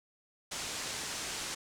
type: low-pass noise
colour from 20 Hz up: white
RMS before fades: -39 dBFS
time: 0.51-1.55 s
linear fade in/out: 10 ms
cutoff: 8200 Hz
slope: 24 dB/octave
effects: none